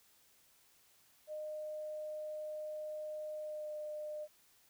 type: tone with pitch glide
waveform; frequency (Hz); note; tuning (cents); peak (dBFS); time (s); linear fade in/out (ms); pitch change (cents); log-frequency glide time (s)
sine; 612 to 605; D#5 to D#5; -29 to -49; -40; 1.27-4.28; 50; -20; 3.37-3.76
effects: white hiss -68 dBFS RMS until 4.69 s